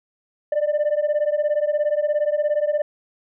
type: beating tone pair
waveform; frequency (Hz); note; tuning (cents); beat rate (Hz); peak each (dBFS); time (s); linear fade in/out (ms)
sine; 587.3 / 604.3; D5 / D5; 0 / +49; 17; -19; 0.52-2.82; 5
effects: tanh soft clip ceiling -15 dBFS